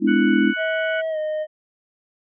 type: chord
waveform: sine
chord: E dominant seventh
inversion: first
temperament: equal with one note detuned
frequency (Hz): 207.7 / 251.8 / 293.7 / 329.6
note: G#3 / B3 / D4 / E4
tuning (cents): 0 / +34 / 0 / 0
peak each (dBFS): -20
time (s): 0-0.54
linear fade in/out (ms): 50
type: harmonic tone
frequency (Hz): 741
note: F#5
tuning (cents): +2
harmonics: 2 / 3 / 4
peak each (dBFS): -24 / -32 / -35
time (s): 0.07-1.02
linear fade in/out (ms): 20
type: tone with pitch glide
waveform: triangle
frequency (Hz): 643 to 616.8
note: E5 to D#5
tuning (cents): -43 to -15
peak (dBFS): -20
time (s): 0.56-1.47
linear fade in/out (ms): 50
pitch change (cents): -72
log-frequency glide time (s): 1.09-1.18
effects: resampled to 8000 Hz